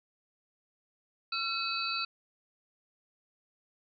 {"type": "tone cluster", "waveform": "sine", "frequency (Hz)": [1357, 2565, 3977, 4518], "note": ["E6", "E7", "B7", "C#8"], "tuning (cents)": [50, -48, 11, 32], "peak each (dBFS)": [-36, -36, -37, -36], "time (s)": [1.32, 2.05], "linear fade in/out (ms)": 5, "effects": []}